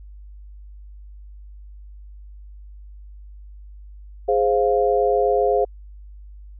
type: chord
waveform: sine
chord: F minor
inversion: first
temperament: equal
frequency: 415.3 / 523.3 / 698.5 Hz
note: Ab4 / C5 / F5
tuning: 0 / 0 / 0 cents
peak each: -19 / -20 / -21 dBFS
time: 4.28-5.65 s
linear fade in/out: 10 ms
effects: added 50 Hz sine -38 dBFS peak until 6.59 s